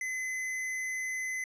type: tone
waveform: square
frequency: 2034 Hz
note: C7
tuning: 50 cents flat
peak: -33 dBFS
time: 0.01-1.44 s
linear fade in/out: 2 ms
effects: low-pass 10000 Hz 12 dB/octave